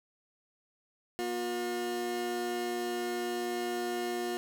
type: tone pair together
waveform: 30% pulse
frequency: 238.5 / 358.1 Hz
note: A#3 / F4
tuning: +40 / +43 cents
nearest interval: perfect fifth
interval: 703 cents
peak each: -37 / -30 dBFS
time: 1.19-4.37 s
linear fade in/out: 0 ms
effects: none